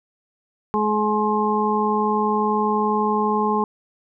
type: harmonic tone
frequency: 211.9 Hz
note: G#3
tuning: 35 cents sharp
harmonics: 1 / 2 / 4 / 5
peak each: -23 / -23 / -23 / -23 dBFS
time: 0.74-3.64 s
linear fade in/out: 0 ms
effects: none